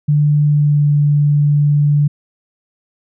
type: tone with pitch glide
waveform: sine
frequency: 147.9 to 146.29 Hz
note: D3 to D3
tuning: +13 to -6 cents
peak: -9 dBFS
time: 0.08-2.08 s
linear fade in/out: 10 ms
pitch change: -19 cents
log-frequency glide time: 0.46-0.86 s
effects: none